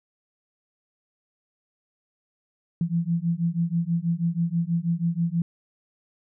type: beating tone pair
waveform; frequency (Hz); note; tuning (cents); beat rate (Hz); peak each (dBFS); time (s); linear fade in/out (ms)
sine; 166 / 172.2; E3 / F3; +12 / -24; 6.2; -25 / -25; 2.81-5.42; 2
effects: none